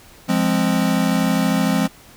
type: chord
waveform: square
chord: F minor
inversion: none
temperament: equal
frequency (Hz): 174.61 / 207.7 / 261.6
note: F3 / Ab3 / C4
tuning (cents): 0 / 0 / 0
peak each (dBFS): -21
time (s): 0.28-1.88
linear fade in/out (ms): 20
effects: pink hiss -46 dBFS RMS until 2.16 s